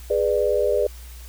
sine chord, G# diminished, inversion none, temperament equal with one note detuned, 415.3 / 493.9 / 594.8 Hz, G#4 / B4 / D5, 0 / 0 / +22 cents, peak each -22 dBFS, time 0.1-0.87 s, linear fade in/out 5 ms, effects added 60 Hz sine -37 dBFS peak until 1.28 s + white hiss -47 dBFS RMS until 1.28 s

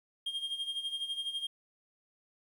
triangle tone with tremolo, 3221 Hz, G7, 46 cents sharp, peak -30 dBFS, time 0.26-1.47 s, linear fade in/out 5 ms, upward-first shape sine, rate 12 Hz, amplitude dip 70%, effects 11-bit

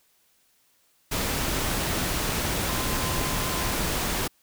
sine tone in noise, 1031 Hz, C6, 26 cents flat, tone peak -36 dBFS, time 2.68-3.75 s, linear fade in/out 10 ms, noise pink, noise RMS -27 dBFS, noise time 1.11-4.28 s, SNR -12 dB, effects white hiss -65 dBFS RMS until 4.42 s

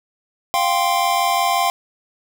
square chord, F suspended second, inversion none, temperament equal, 698.5 / 784 / 1046.5 Hz, F5 / G5 / C6, 0 / 0 / 0 cents, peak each -21 dBFS, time 0.54-1.7 s, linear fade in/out 0 ms, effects none

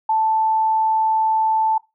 sine tone, 880 Hz, A5, in tune, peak -15 dBFS, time 0.09-1.78 s, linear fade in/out 5 ms, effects noise-tail reverb RT60 0.2 s tail -20 dB re dry

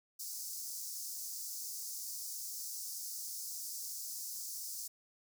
pink high-pass noise, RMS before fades -43 dBFS, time 0.19-4.88 s, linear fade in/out 10 ms, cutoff 5000 Hz, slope 48 dB/octave, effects none

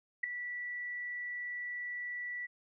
sine tone with ADSR envelope, 1957 Hz, B6, 16 cents flat, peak -25 dBFS, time 0.23-2.47 s, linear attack 10 ms, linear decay 3 ms, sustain -12 dB, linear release 20 ms, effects none

